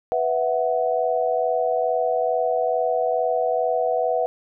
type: chord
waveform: sine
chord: B suspended fourth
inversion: none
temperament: just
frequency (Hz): 493.9 / 658.5 / 740.8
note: B4 / E5 / F#5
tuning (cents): 0 / -2 / +2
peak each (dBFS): -23 / -23 / -24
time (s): 0.12-4.26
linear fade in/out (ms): 0
effects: none